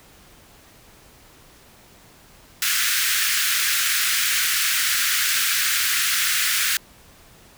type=high-pass noise; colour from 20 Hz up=pink; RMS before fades=-21 dBFS; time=2.62-6.77 s; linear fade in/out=2 ms; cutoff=1400 Hz; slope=48 dB/octave; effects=pink hiss -50 dBFS RMS until 7.57 s